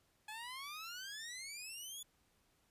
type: exponential sweep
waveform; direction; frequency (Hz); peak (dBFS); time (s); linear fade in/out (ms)
15% pulse; up; 840 to 3468; -39; 0.28-2.03; 5
effects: pink hiss -75 dBFS RMS until 2.7 s + resampled to 32000 Hz